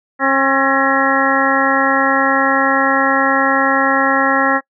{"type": "harmonic tone with a mistuned harmonic", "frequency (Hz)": 270, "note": "C#4", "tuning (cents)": -45, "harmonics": [1, 2, 3, 4, 5, 6, 7], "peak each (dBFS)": [-19, -19, -19, -19, -19, -19, -19], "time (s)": [0.19, 4.61], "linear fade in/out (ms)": 50, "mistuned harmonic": 6, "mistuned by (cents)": 62, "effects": ["noise-tail reverb RT60 0.1 s tail -25 dB re dry"]}